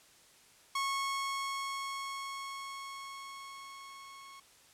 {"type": "tone with level ramp", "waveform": "sawtooth", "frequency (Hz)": 1097, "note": "C#6", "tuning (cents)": -18, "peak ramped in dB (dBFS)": [-27, -46], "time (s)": [0.75, 4.4], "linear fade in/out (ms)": 5, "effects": ["white hiss -61 dBFS RMS until 4.73 s", "low-pass 10000 Hz 12 dB/octave"]}